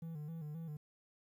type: tone with vibrato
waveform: triangle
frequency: 157 Hz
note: D#3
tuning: 16 cents sharp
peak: -40 dBFS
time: 0.02-0.77 s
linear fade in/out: 5 ms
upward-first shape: square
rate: 3.8 Hz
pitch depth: 81 cents each way
effects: 12-bit